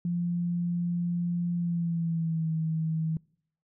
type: tone with pitch glide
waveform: sine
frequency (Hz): 173.6 to 160.11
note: F3 to D#3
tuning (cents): -10 to +50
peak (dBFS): -26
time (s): 0.05-3.17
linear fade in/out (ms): 2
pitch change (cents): -140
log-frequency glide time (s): 1.55-2.51
effects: noise-tail reverb RT60 0.7 s tail -26 dB re dry